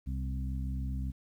harmonic tone with a mistuned harmonic, 65.41 Hz, C2, in tune, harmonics 1 / 2 / 3 / 4, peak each -33 / -39 / -43 / -45 dBFS, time 0.06-1.12 s, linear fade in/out 20 ms, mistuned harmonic 3, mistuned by +17 cents, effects 11-bit

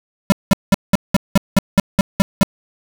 square tone bursts, 196 Hz, G3, in tune, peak -8 dBFS, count 11, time 0.3-2.431 s, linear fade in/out 0 ms, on 21 ms, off 190 ms, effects none

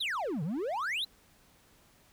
triangle exponential two-way sweep, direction down then up, 4186 to 140.1 to 4186 Hz, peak -29 dBFS, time 0-1.05 s, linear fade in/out 10 ms, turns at 0.43 s, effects pink hiss -63 dBFS RMS until 2.12 s

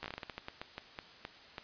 slowing click train, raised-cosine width 0.3 ms, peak -24 dBFS, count 16, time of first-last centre 0.03-1.582 s, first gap 13 ms, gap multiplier 1.26, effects white hiss -55 dBFS RMS until 1.63 s + resampled to 11025 Hz

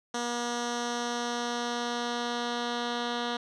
10% pulse tone with low-pass filter sweep, 239.5 Hz, A#3, 47 cents sharp, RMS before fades -32 dBFS, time 0.14-3.37 s, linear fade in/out 5 ms, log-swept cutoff 6400 to 4000 Hz, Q 2.1, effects none

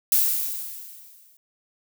violet noise with exponential decay, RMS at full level -17 dBFS, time 0.12-1.37 s, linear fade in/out 2 ms, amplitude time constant 270 ms, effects none

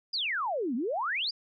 sine exponential two-way sweep, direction down then up, 5070 to 220 to 5070 Hz, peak -28 dBFS, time 0.13-1.31 s, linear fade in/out 10 ms, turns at 0.75 s, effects none

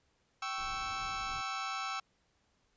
sawtooth chord, C# diminished, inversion second, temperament equal with one note detuned, 776.8 / 1108.7 / 1318.5 Hz, G5 / C#6 / E6, -16 / 0 / 0 cents, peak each -38 / -38 / -34 dBFS, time 0.42-2 s, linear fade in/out 5 ms
brown noise, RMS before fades -50 dBFS, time 0.58-1.41 s, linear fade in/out 2 ms
effects pink hiss -74 dBFS RMS until 2.76 s + resampled to 16000 Hz

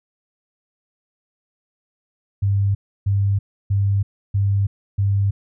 sine tone bursts, 99.5 Hz, G2, 26 cents sharp, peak -15 dBFS, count 5, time 2.42-5.31 s, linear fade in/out 10 ms, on 330 ms, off 310 ms, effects none

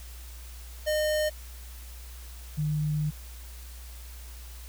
square / sine tone pair in turn, 611 / 151.39 Hz, D#5 / D#3, -32 / -47 cents, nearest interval 2 octaves, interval 2415 cents, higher first, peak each -25 / -25 dBFS, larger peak neither, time 0.86-1.3 / 2.57-3.11 s, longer second, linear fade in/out 20 ms, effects added 60 Hz sine -41 dBFS peak until 4.68 s + white hiss -50 dBFS RMS until 4.68 s

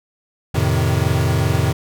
square chord, F dominant seventh, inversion none, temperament equal, 87.31 / 110 / 130.81 / 155.56 Hz, F2 / A2 / C3 / Eb3, 0 / 0 / 0 / 0 cents, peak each -21 / -21 / -21 / -23 dBFS, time 0.54-1.73 s, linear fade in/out 10 ms, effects none

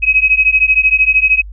sine beating tone pair, 2537 / 2550 Hz, D#7 / D#7, +33 / +42 cents, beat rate 13 Hz, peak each -11 dBFS, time 0.02-1.42 s, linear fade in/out 20 ms, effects added 50 Hz sine -27 dBFS peak until 1.52 s

